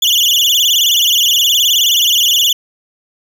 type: tone with vibrato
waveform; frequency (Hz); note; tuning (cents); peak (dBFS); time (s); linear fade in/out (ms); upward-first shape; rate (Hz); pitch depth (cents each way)
35% pulse; 3164; G7; +15; -7; 0.02-2.53; 5; sine; 19; 190
effects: none